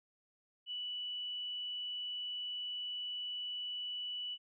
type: tone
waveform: sine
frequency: 2960 Hz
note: F#7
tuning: in tune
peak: -38 dBFS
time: 0.66-4.38 s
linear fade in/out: 50 ms
effects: none